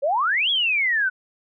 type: exponential two-way sweep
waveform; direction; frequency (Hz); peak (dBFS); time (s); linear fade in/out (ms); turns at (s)
sine; up then down; 523.3 to 3405 to 1467; -18; 0.02-1.1; 20; 0.5
effects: none